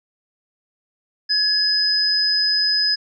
sine tone pair together, 1696 / 5038 Hz, G#6 / D#8, +36 / +21 cents, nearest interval octave + perfect fifth, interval 1885 cents, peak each -25 / -16 dBFS, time 1.29-2.96 s, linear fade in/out 20 ms, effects none

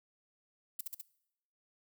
violet noise with echo, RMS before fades -37 dBFS, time 0.79-0.81 s, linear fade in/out 5 ms, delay 68 ms, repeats 3, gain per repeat -2 dB, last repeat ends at 1.014 s, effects noise-tail reverb RT60 0.8 s tail -21 dB re dry

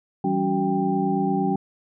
sine tone cluster, 164.4 / 193.3 / 281.6 / 376.4 / 790 Hz, E3 / G3 / C#4 / F#4 / G5, -4 / -24 / +27 / +30 / +13 cents, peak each -30 / -24 / -26 / -27 / -26 dBFS, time 0.24-1.56 s, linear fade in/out 5 ms, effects none

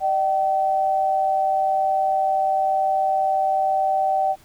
sine tone pair together, 608 / 767 Hz, D#5 / G5, -40 / -38 cents, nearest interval major third, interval 402 cents, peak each -25 / -18 dBFS, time 0-4.36 s, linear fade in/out 50 ms, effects pink hiss -53 dBFS RMS until 4.44 s

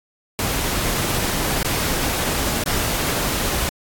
pink noise with dropouts, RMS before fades -22 dBFS, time 0.39-3.69 s, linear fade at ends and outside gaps 0 ms, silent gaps 1.629-1.647 / 2.637-2.661 s, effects AAC 64 kbps

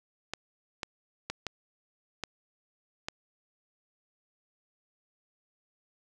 clicks, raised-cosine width 0.2 ms, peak -16 dBFS, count 6, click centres 0.336 / 0.832 / 1.3 / 1.467 / 2.237 / 3.085 s, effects none

